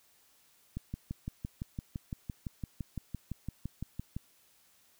click train, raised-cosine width 5 ms, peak -24 dBFS, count 21, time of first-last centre 0.77-4.166 s, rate 5.89 Hz, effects white hiss -66 dBFS RMS until 4.99 s

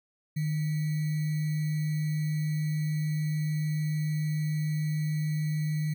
sine tone with sample-and-hold, 153.4 Hz, D#3, 24 cents flat, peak -26 dBFS, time 0.36-5.94 s, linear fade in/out 10 ms, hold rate 2100 Hz, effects none

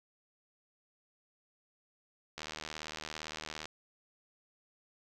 click train, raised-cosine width 0.2 ms, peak -23 dBFS, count 100, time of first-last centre 2.38-3.656 s, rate 77.6 Hz, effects none

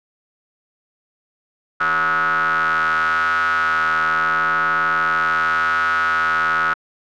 45% pulse ring-modulated tone, 80.6 Hz, E2, 38 cents flat, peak -13 dBFS, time 1.8-6.74 s, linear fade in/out 10 ms, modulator 1370 Hz, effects low-pass 4000 Hz 12 dB/octave

